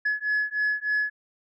sine beating tone pair, 1698 / 1701.3 Hz, G#6 / G#6, +38 / +41 cents, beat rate 3.3 Hz, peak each -25 dBFS, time 0.05-1.1 s, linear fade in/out 10 ms, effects tanh soft clip ceiling -19 dBFS

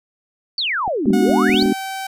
sine exponential two-way sweep, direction down then up, 4699 to 174.61 to 4699 Hz, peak -18 dBFS, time 0.58-1.63 s, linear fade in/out 2 ms, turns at 1.12 s
clicks, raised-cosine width 2 ms, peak -17 dBFS, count 8, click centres 0.878 / 1.057 / 1.104 / 1.295 / 1.495 / 1.543 / 1.626 / 1.658 s
sine chord, G# half-diminished seventh, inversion none, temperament equal with one note detuned, 207.7 / 246.9 / 293.7 / 376.9 Hz, G#3 / B3 / D4 / F#4, 0 / 0 / 0 / +32 cents, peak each -19 dBFS, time 1.06-1.73 s, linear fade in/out 5 ms
sawtooth tone with pitch glide, 728 to 771.3 Hz, F#5 to G5, -28 to -28 cents, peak -21 dBFS, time 1.13-2.07 s, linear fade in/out 5 ms, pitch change +100 cents, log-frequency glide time 1.51-1.64 s
effects none

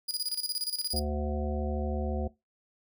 sawtooth tone with tremolo, 4898 Hz, D#8, 28 cents flat, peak -26 dBFS, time 0.08-1 s, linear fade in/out 10 ms, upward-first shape square, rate 17 Hz, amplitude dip 80%
harmonic tone, 74 Hz, D2, 14 cents sharp, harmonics 1 / 3 / 5 / 7 / 9 / 10, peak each -31 / -36 / -38 / -39 / -41 / -41 dBFS, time 0.93-2.28 s, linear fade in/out 10 ms
effects noise-tail reverb RT60 0.2 s tail -19 dB re dry

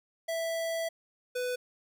square tone pair in turn, 659.3 / 497.5 Hz, E5 / B4, 0 / +13 cents, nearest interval perfect fourth, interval 487 cents, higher first, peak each -31 / -31 dBFS, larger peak neither, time 0.28-0.89 / 1.35-1.56 s, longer first, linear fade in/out 10 ms, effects none

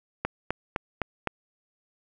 click train, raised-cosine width 0.5 ms, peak -11 dBFS, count 5, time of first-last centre 0.25-1.273 s, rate 3.91 Hz, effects none

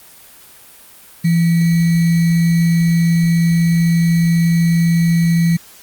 sine tone with sample-and-hold, 168 Hz, E3, 33 cents sharp, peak -10 dBFS, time 1.24-5.57 s, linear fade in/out 10 ms, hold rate 2100 Hz, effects white hiss -42 dBFS RMS until 5.82 s + Opus 32 kbps

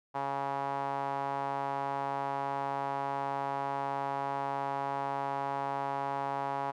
sawtooth tone with band-pass filter, 138.59 Hz, C#3, in tune, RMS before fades -34 dBFS, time 0.14-6.72 s, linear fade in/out 20 ms, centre 880 Hz, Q 3.7, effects none

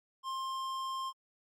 sine tone with tanh clipping, 1058 Hz, C6, 19 cents sharp, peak -37 dBFS, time 0.23-1.13 s, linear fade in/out 50 ms, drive 15 dB, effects Opus 48 kbps

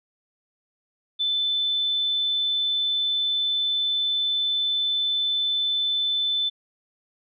sine tone, 3520 Hz, A7, in tune, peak -21 dBFS, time 1.19-6.5 s, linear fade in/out 20 ms, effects none

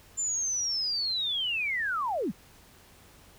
sine linear sweep, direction down, 7250 to 140 Hz, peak -27 dBFS, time 0.17-2.32 s, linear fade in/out 20 ms, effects added 86 Hz sine -62 dBFS peak until 3.38 s + pink hiss -56 dBFS RMS until 3.38 s

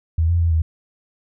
sine tone with pitch steps, 81.3 / 85.7 / 83.8 / 80.4 Hz, E2 / F2 / E2 / E2, -23 / -32 / +29 / -43 cents, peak -14 dBFS, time 0.18-0.62 s, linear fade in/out 5 ms, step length 110 ms, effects none

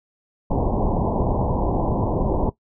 pink low-pass noise, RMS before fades -21 dBFS, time 0.5-2.5 s, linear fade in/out 10 ms, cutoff 1000 Hz, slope 96 dB/octave, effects noise-tail reverb RT60 0.1 s tail -17 dB re dry

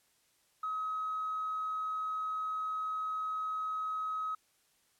triangle tone with tanh clipping, 1273 Hz, D#6, 39 cents sharp, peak -33 dBFS, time 0.63-4.35 s, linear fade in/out 5 ms, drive 4 dB, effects white hiss -71 dBFS RMS until 4.99 s + low-pass 12000 Hz 12 dB/octave

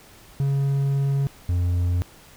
triangle tone pair in turn, 138.6 / 88.19 Hz, C#3 / F2, 0 / +17 cents, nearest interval minor sixth, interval 783 cents, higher first, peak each -17 dBFS, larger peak neither, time 0.4-1.27 / 1.49-2.02 s, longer first, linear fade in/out 0 ms, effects pink hiss -49 dBFS RMS until 2.36 s

